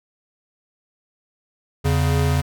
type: tone pair together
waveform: square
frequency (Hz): 83.14 / 139.5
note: E2 / C#3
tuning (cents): +15 / +11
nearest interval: major sixth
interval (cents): 896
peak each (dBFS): -20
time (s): 1.84-2.42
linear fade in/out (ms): 20
effects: none